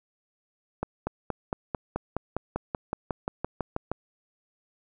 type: accelerating click train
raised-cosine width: 1 ms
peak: -14 dBFS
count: 17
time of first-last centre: 0.83-3.916 s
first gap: 240 ms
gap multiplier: 0.97
effects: none